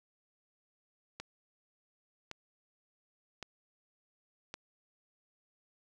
click train, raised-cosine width 0.2 ms, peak -24 dBFS, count 4, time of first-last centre 1.2-4.541 s, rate 0.898 Hz, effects none

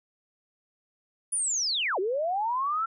sine linear two-way sweep, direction down then up, 9956 to 354.1 to 1360 Hz, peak -25 dBFS, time 1.32-2.86 s, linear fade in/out 10 ms, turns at 1.99 s, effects none

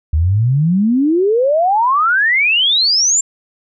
sine exponential sweep, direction up, 73.42 to 7459 Hz, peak -10 dBFS, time 0.13-3.21 s, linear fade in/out 5 ms, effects none

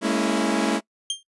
sawtooth chord, A# half-diminished seventh, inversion third, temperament equal with one note detuned, 207.7 / 228.4 / 277.2 / 329.6 Hz, G#3 / A#3 / C#4 / E4, 0 / -35 / 0 / 0 cents, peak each -22 dBFS, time 0.01-0.81 s, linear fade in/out 50 ms
sawtooth tone with exponential decay, 3182 Hz, G7, 25 cents sharp, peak -16 dBFS, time 1.1-1.23 s, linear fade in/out 2 ms, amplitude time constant 28 ms
effects noise-tail reverb RT60 0.1 s tail -23 dB re dry + resampled to 24000 Hz

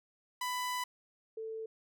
sawtooth / sine tone pair in turn, 996 / 443.7 Hz, B5 / A4, +14 / +14 cents, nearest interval octave + major second, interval 1400 cents, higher first, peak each -30 / -38 dBFS, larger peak first, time 0.41-0.84 / 1.37-1.66 s, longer first, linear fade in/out 5 ms, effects none

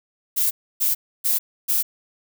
violet noise bursts, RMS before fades -20 dBFS, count 4, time 0.36-1.83 s, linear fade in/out 20 ms, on 150 ms, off 290 ms, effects none

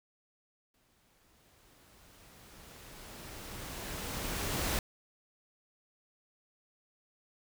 pink noise with exponential growth, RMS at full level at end -32 dBFS, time 0.74-4.79 s, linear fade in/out 2 ms, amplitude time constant 880 ms, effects none

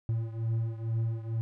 triangle beating tone pair, 112.8 / 115 Hz, A2 / A#2, +44 / -23 cents, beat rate 2.2 Hz, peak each -28 / -32 dBFS, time 0.09-1.41 s, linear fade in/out 0 ms, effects none

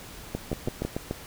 two click trains, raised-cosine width 2 ms, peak -15 / -15 dBFS, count 4 / 5, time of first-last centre 0.35-0.85 / 0.53-1.111 s, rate 6 / 6.89 Hz, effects pink hiss -44 dBFS RMS until 1.26 s

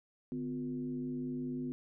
sine tone with frequency modulation, 252.4 Hz, B3, 38 cents sharp, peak -35 dBFS, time 0.32-1.72 s, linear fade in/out 0 ms, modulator 104 Hz, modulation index 0.69, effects none

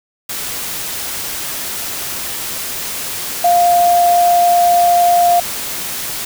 sine tone in noise, 700 Hz, F5, 4 cents sharp, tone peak -8 dBFS, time 3.44-5.4 s, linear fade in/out 5 ms, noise white, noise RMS -23 dBFS, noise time 0.29-6.25 s, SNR +12 dB, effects none

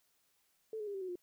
sine tone with pitch steps, 440 / 421.6 / 403.9 / 387 / 370.9 / 355.3 Hz, A4 / G#4 / G#4 / G4 / F#4 / F4, 0 / +26 / -48 / -22 / +4 / +30 cents, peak -38 dBFS, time 0.73-1.156 s, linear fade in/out 2 ms, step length 71 ms, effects white hiss -75 dBFS RMS until 1.22 s

